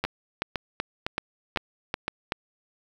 two click trains, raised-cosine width 0.3 ms, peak -11 / -10 dBFS, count 5 / 7, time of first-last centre 0.05-2.08 / 0.04-2.321 s, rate 1.97 / 2.63 Hz, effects 7-bit

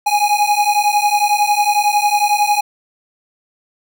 square beating tone pair, 823 / 834 Hz, G#5 / G#5, -16 / +7 cents, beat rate 11 Hz, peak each -16 dBFS, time 0.06-2.61 s, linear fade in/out 10 ms, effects none

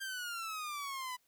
sawtooth exponential sweep, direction down, 1597 to 987.8 Hz, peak -35 dBFS, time 0-1.17 s, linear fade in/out 20 ms, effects white hiss -74 dBFS RMS until 1.27 s

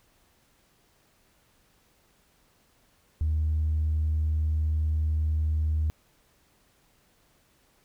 triangle tone with tanh clipping, 77.6 Hz, D#2, 4 cents flat, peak -23 dBFS, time 3.21-5.9 s, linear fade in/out 0 ms, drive 5 dB, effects pink hiss -65 dBFS RMS until 7.84 s

